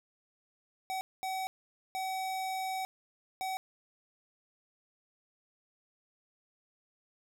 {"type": "tone bursts at uneven times", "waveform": "square", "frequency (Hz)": 758, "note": "F#5", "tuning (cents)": 42, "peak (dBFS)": -34, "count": 4, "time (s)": [[0.9, 1.01], [1.23, 1.47], [1.95, 2.85], [3.41, 3.57]], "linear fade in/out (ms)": 0, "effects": []}